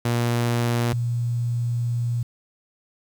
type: tone pair in turn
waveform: sawtooth / sine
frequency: 119 / 119 Hz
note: A#2 / A#2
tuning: +36 / +36 cents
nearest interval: unison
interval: 0 cents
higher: neither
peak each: -16 / -21 dBFS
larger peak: first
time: 0.05-0.93 / 0.93-2.23 s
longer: second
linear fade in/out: 5 ms
effects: 8-bit